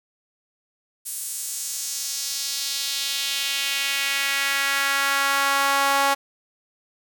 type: tone with high-pass filter sweep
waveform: sawtooth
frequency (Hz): 277.2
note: C#4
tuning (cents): 0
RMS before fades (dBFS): -24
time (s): 1.05-6.15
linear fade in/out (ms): 20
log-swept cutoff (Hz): 9400 to 860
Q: 1.7
effects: none